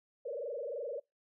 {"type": "tone with frequency modulation", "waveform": "sine", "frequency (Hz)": 523.3, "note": "C5", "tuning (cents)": 0, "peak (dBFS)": -36, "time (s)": [0.25, 1], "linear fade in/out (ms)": 10, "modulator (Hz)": 23.1, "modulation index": 3, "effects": ["noise-tail reverb RT60 0.2 s tail -25 dB re dry"]}